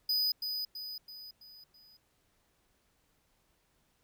square tone with echo, 4978 Hz, D#8, in tune, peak -28 dBFS, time 0.09-0.32 s, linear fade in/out 5 ms, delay 330 ms, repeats 5, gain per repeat -6 dB, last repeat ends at 1.97 s, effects pink hiss -73 dBFS RMS until 4.03 s

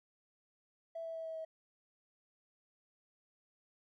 triangle tone with pitch steps, 660 / 655.4 / 650.9 / 646.4 / 642 Hz, E5 / E5 / E5 / E5 / E5, +2 / -10 / -22 / -34 / -46 cents, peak -36 dBFS, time 0.95-1.45 s, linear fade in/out 10 ms, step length 100 ms, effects tanh soft clip ceiling -38 dBFS

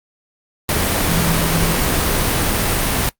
sine tone in noise, 165.3 Hz, E3, 5 cents sharp, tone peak -19 dBFS, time 1.09-1.73 s, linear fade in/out 0 ms, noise pink, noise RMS -17 dBFS, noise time 0.69-3.09 s, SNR -5 dB, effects noise-tail reverb RT60 0.1 s tail -21 dB re dry + Opus 32 kbps

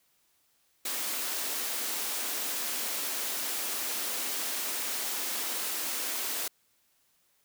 white high-pass noise, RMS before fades -33 dBFS, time 0.85-6.48 s, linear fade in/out 5 ms, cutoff 220 Hz, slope 48 dB/octave, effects white hiss -70 dBFS RMS until 7.44 s

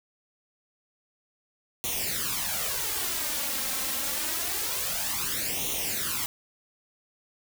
white noise with flanger, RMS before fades -30 dBFS, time 1.84-6.26 s, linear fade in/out 0 ms, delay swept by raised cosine 0.31 to 3.81 ms, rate 0.26 Hz, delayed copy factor +0.75, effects none

